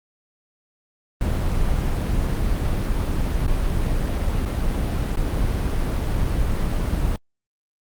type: noise with dropouts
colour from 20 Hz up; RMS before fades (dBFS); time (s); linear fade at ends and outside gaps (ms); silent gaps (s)
brown; -21; 1.21-7.16; 1; 3.465-3.478 / 4.452-4.458 / 5.159-5.171
effects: Opus 32 kbps